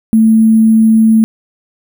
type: tone with sample-and-hold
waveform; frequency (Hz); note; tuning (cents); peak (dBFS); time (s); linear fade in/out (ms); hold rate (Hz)
sine; 221.4; A3; +11; -4; 0.13-1.24; 0; 11025
effects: none